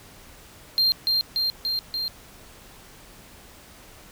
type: tone with echo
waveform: triangle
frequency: 4186 Hz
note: C8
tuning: in tune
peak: -16 dBFS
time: 0.78-0.92 s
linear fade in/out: 0 ms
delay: 290 ms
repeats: 4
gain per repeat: -2 dB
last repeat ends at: 2.08 s
effects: pink hiss -48 dBFS RMS until 4.11 s